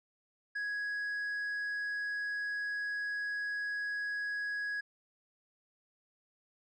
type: tone with tanh clipping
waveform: sine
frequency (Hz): 1665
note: G#6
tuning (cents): +4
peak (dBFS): -34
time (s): 0.55-4.81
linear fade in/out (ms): 10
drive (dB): 3
effects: MP3 96 kbps